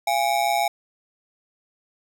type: ring-modulated tone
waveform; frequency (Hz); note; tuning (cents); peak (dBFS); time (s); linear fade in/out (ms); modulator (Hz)
square; 756; F#5; +37; -17; 0.07-0.68; 5; 63.1
effects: none